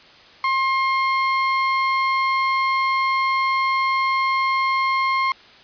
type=tone; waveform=30% pulse; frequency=1065 Hz; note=C6; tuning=30 cents sharp; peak=-15 dBFS; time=0.44-5.32 s; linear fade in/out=2 ms; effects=white hiss -47 dBFS RMS until 5.63 s + resampled to 11025 Hz